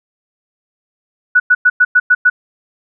sine tone bursts, 1475 Hz, F#6, 6 cents flat, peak -5 dBFS, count 7, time 1.35-2.3 s, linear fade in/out 10 ms, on 50 ms, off 100 ms, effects none

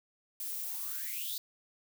violet noise with high-pass filter sweep, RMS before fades -38 dBFS, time 0.4-1.38 s, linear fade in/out 2 ms, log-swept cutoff 360 to 4200 Hz, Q 9.9, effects none

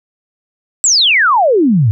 sine exponential sweep, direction down, 8020 to 98 Hz, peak -7 dBFS, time 0.84-1.91 s, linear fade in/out 0 ms, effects none

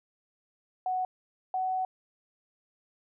sine tone pair in turn, 741 / 748.3 Hz, F#5 / F#5, +2 / +19 cents, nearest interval unison, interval 17 cents, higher second, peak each -27 dBFS, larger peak neither, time 0.86-1.05 / 1.54-1.85 s, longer second, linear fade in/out 2 ms, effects none

